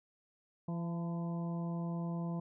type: harmonic tone with a mistuned harmonic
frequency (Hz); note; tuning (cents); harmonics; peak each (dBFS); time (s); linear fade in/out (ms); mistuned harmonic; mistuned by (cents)
169.4; E3; +48; 1 / 2 / 3 / 4 / 5 / 6; -35 / -47 / -51 / -49 / -53 / -52; 0.68-2.4; 5; 5; +58
effects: none